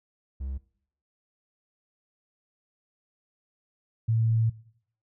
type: tone pair in turn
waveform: triangle / sine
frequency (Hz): 66.9 / 112.9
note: C2 / A2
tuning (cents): +39 / +45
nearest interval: major sixth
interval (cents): 906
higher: second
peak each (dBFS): -29 / -21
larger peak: second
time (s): 0.4-0.58 / 4.08-4.5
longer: second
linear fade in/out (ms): 10
effects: noise-tail reverb RT60 0.6 s tail -19 dB re dry